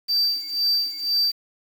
triangle tone with tremolo, 4658 Hz, D8, 15 cents flat, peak -16 dBFS, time 0.08-1.32 s, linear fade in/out 20 ms, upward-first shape sine, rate 2 Hz, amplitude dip 80%, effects 7-bit

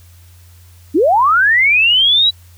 sine linear sweep, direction up, 261.6 to 3951 Hz, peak -8 dBFS, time 0.94-2.31 s, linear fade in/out 20 ms, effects added 87 Hz sine -40 dBFS peak until 2.57 s + white hiss -50 dBFS RMS until 2.57 s

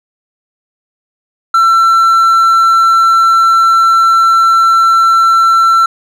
triangle tone, 1345 Hz, E6, 34 cents sharp, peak -3 dBFS, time 1.54-5.86 s, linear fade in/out 5 ms, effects none

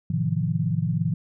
sine chord, F dominant seventh, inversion first, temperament just, 109.13 / 130.96 / 157.15 / 174.61 Hz, A2 / C3 / Eb3 / F3, -14 / +2 / +18 / 0 cents, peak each -28 / -29 / -25 / -27 dBFS, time 0.1-1.14 s, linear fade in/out 5 ms, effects none

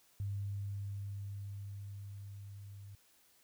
sine tone with level ramp, 100 Hz, G2, 35 cents sharp, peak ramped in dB -35 to -48 dBFS, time 0.2-2.95 s, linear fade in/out 0 ms, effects white hiss -68 dBFS RMS until 3.43 s

